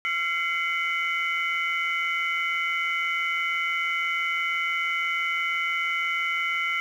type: tone cluster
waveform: sine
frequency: 1364 / 2064 / 2230 / 2981 Hz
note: F6 / C7 / C#7 / F#7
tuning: -41 / -24 / +10 / +12 cents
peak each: -29 / -26 / -29 / -34 dBFS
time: 0.05-6.8 s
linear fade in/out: 0 ms
effects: tanh soft clip ceiling -17 dBFS + 9-bit